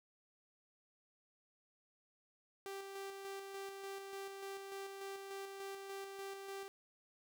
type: tone with tremolo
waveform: sawtooth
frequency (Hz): 392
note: G4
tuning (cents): 0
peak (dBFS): -40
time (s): 2.66-6.68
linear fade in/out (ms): 0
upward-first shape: square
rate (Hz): 3.4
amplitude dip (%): 35
effects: none